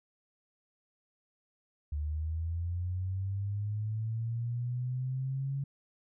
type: linear sweep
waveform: sine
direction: up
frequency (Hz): 73 to 139.2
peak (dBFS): -31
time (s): 1.92-5.64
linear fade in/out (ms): 5
effects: none